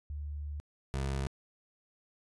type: tone pair in turn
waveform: sine / 25% pulse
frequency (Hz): 73.42 / 67.74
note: D2 / C#2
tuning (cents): 0 / -39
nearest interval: minor second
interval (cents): 139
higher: first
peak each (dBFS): -36 / -28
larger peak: second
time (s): 0.1-0.6 / 0.94-1.27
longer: first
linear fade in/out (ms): 0
effects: resampled to 24000 Hz